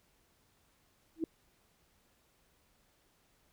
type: tone with exponential growth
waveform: sine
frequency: 324 Hz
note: E4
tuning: 30 cents flat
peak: -26 dBFS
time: 1.16-1.24 s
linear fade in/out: 2 ms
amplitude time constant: 17 ms
effects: pink hiss -71 dBFS RMS until 3.52 s